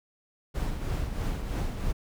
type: noise with tremolo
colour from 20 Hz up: brown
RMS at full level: -28 dBFS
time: 0.54-1.93 s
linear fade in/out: 20 ms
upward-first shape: triangle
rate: 3.1 Hz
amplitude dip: 55%
effects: none